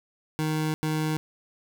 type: tone bursts at uneven times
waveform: 25% pulse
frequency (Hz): 155.56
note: D#3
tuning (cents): 0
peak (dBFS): -21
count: 2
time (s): 0.39-0.74 / 0.83-1.17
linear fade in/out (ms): 0
effects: none